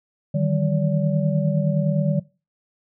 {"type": "tone cluster", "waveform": "sine", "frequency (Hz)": [151.3, 161, 192.5, 574], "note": ["D#3", "E3", "G3", "D5"], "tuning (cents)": [-48, -41, -31, -40], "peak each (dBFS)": [-20, -27, -24, -27], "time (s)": [0.34, 2.2], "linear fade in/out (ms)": 10, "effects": ["noise-tail reverb RT60 0.3 s tail -20 dB re dry"]}